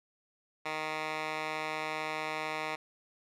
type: tone with band-pass filter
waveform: 10% pulse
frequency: 155.56 Hz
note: D#3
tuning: in tune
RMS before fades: -36 dBFS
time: 0.65-2.76 s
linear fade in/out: 10 ms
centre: 1800 Hz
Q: 1.1
effects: none